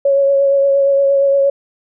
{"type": "tone with vibrato", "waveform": "sine", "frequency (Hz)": 554, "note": "C#5", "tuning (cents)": -1, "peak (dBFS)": -9, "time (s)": [0.05, 1.5], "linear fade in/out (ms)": 5, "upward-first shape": "triangle", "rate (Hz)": 8.6, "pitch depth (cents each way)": 21, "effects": []}